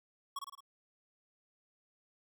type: tone with echo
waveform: square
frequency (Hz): 1108.7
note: C#6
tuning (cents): 0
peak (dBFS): -37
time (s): 0.36-0.39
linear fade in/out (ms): 5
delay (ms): 54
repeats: 4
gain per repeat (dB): -4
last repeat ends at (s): 0.606
effects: none